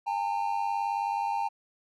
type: tone pair together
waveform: triangle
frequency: 808 / 907 Hz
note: G#5 / A#5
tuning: -48 / -48 cents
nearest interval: major second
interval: 200 cents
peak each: -28 dBFS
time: 0.06-1.49 s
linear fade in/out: 20 ms
effects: none